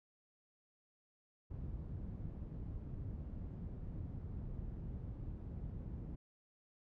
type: low-pass noise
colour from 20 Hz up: white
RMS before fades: -45 dBFS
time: 1.5-6.16 s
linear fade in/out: 10 ms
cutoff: 120 Hz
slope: 12 dB/octave
effects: none